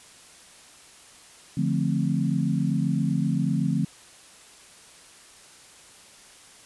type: chord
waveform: sine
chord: D minor seventh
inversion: none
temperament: equal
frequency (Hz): 146.83 / 174.61 / 220 / 261.6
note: D3 / F3 / A3 / C4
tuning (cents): 0 / 0 / 0 / 0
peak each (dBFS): -26 / -26 / -28 / -29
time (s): 1.57-3.85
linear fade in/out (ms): 5
effects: white hiss -50 dBFS RMS until 6.65 s + resampled to 24000 Hz